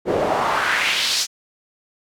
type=noise with band-pass filter sweep; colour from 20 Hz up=pink; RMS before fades=-20 dBFS; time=0.05-1.27 s; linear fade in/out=50 ms; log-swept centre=380 to 5900 Hz; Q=2.1; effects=none